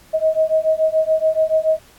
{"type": "beating tone pair", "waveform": "sine", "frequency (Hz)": [630, 637], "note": ["D#5", "D#5"], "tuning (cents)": [21, 41], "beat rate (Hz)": 7, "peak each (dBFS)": -17, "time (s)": [0.13, 1.79], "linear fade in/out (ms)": 20, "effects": ["pink hiss -49 dBFS RMS until 1.98 s", "AAC 64 kbps"]}